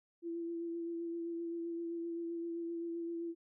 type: tone with vibrato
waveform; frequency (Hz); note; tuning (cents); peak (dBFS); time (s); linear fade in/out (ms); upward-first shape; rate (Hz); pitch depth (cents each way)
sine; 337.1; E4; +39; -37; 0.22-3.35; 50; sine; 7.7; 18
effects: none